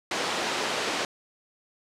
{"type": "band-pass noise", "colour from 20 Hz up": "pink", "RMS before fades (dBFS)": -29, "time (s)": [0.11, 1.05], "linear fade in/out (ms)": 2, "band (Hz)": [370, 5900], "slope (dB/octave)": 12, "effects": ["low-pass 10000 Hz 12 dB/octave"]}